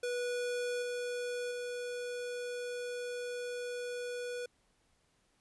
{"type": "tone with level steps", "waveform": "square", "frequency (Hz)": 488.8, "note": "B4", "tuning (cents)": -18, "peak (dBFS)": [-34, -36, -38], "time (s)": [0.03, 4.46], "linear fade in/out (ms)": 5, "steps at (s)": [0.82, 1.51], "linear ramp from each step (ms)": 5, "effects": ["pink hiss -73 dBFS RMS until 5.4 s", "resampled to 24000 Hz"]}